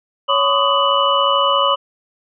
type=tone cluster; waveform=sine; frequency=559 / 1016 / 1130 / 1241 / 2964 Hz; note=C#5 / B5 / C#6 / D#6 / F#7; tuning=+14 / +49 / +33 / -5 / +2 cents; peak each=-19 dBFS; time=0.28-1.76 s; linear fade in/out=20 ms; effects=none